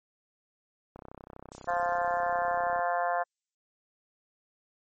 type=click train; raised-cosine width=1 ms; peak=-30 dBFS; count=60; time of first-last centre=0.96-2.792 s; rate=32.2 Hz
type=noise with exponential decay; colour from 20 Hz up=violet; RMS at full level=-43 dBFS; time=1.52-3.55 s; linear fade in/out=1 ms; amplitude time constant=440 ms
type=harmonic tone; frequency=174.61 Hz; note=F3; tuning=in tune; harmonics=3 / 4 / 5 / 6 / 7 / 8 / 9 / 10; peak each=-35 / -28 / -37 / -34 / -43 / -39 / -40 / -39 dBFS; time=1.67-3.24 s; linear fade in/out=20 ms
effects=MP3 32 kbps